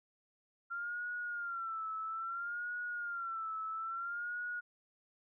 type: tone with vibrato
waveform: sine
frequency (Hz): 1377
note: F6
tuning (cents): -25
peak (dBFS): -37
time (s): 0.7-4.61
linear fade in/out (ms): 20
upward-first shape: sine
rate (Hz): 0.6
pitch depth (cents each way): 93
effects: none